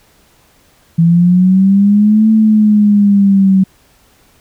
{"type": "linear two-way sweep", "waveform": "sine", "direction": "up then down", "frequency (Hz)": [164.81, 220.4, 189.1], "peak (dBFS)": -5, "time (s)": [0.98, 3.64], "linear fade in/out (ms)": 10, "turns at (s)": 2.3, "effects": ["pink hiss -50 dBFS RMS until 4.4 s"]}